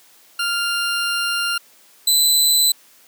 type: tone pair in turn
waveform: 20% pulse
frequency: 1396.9 / 4012 Hz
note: F6 / B7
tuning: 0 / +26 cents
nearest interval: octave + tritone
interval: 1826 cents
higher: second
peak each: -14 / -7 dBFS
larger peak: second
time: 0.39-1.58 / 2.07-2.72 s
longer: first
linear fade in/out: 5 ms
effects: white hiss -51 dBFS RMS until 3.07 s + high-pass 200 Hz 12 dB/octave